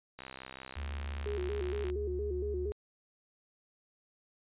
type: click train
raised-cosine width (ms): 0.3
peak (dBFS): -28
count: 113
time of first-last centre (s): 0.19-1.9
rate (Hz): 65.5
type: tone with pitch glide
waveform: triangle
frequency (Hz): 73.4 to 72.81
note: D2 to D2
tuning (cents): 0 to -14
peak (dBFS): -34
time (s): 0.76-2.72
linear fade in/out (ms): 10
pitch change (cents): -14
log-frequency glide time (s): 1.27-2.44
type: tone with vibrato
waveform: sine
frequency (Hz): 387.7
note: G4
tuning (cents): -19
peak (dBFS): -34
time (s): 1.26-2.72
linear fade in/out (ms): 0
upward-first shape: square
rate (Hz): 4.3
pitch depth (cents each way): 110
effects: resampled to 8000 Hz